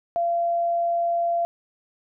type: tone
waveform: sine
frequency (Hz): 685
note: F5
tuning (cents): -34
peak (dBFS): -20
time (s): 0.16-1.45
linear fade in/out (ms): 0
effects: none